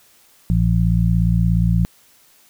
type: harmonic tone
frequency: 57 Hz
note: A#1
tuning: 38 cents flat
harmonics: 1 / 2 / 3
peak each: -18 / -18 / -17 dBFS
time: 0.5-1.85 s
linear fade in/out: 0 ms
effects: white hiss -53 dBFS RMS until 2.49 s